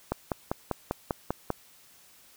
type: click train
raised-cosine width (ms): 1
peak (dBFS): -13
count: 8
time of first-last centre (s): 0.12-1.503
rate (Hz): 5.06
effects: white hiss -57 dBFS RMS until 2.36 s